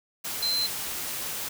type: tone in noise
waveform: sine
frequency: 4097 Hz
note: C8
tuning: 37 cents flat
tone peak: -24 dBFS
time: 0.42-0.67 s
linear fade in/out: 10 ms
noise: white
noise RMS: -33 dBFS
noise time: 0.24-1.49 s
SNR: +6 dB
effects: none